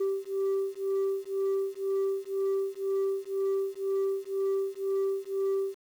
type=beating tone pair; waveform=sine; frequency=388.8 / 390.8 Hz; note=G4 / G4; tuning=-14 / -5 cents; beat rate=2 Hz; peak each=-28 dBFS; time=0-5.75 s; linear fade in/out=10 ms; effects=tanh soft clip ceiling -24 dBFS + 9-bit